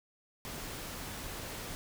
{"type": "noise", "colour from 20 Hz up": "pink", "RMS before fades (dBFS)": -42, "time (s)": [0.45, 1.75], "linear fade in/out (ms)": 0, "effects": []}